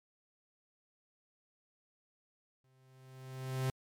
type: tone with exponential growth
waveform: 45% pulse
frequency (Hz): 130.81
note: C3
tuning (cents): 0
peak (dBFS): -30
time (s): 2.64-3.7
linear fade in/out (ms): 2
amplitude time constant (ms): 230
effects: MP3 96 kbps